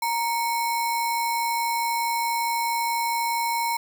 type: tone with sample-and-hold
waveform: sine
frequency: 932.3 Hz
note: A#5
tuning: in tune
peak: -22 dBFS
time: 0.02-3.77 s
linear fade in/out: 5 ms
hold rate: 3150 Hz
effects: none